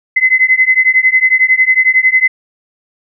sine beating tone pair, 2036 / 2047 Hz, C7 / C7, -48 / -38 cents, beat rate 11 Hz, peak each -10 dBFS, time 0.16-2.28 s, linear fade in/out 10 ms, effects none

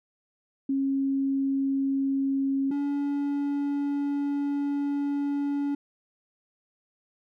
sine / triangle tone pair in turn, 272.3 / 284.5 Hz, C#4 / C#4, -31 / +45 cents, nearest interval minor second, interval 76 cents, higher second, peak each -23 dBFS, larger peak neither, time 0.69-2.71 / 2.71-5.75 s, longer second, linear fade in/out 5 ms, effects none

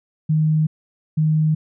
sine tone pair in turn, 155.56 / 155.56 Hz, D#3 / D#3, 0 / 0 cents, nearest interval unison, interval 0 cents, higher neither, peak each -14 dBFS, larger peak neither, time 0.29-0.67 / 1.17-1.55 s, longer neither, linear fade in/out 10 ms, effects none

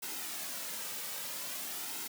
white noise with flanger, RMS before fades -40 dBFS, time 0.02-2.08 s, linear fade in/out 10 ms, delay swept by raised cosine 1.7 to 2.9 ms, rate 0.5 Hz, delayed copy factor -0.5, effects high-pass 200 Hz 12 dB/octave

